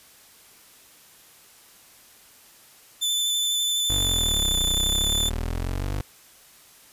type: tone with vibrato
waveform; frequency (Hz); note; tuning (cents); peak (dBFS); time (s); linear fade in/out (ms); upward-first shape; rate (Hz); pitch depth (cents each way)
sawtooth; 3518; A7; -1; -19; 3.01-5.3; 20; square; 12; 13
type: exponential two-way sweep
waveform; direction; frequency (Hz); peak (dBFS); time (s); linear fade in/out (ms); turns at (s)
25% pulse; down then up; 50.9 to 30 to 50.9; -22; 3.9-6.01; 0; 4.61
effects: white hiss -52 dBFS RMS until 6.92 s + resampled to 32000 Hz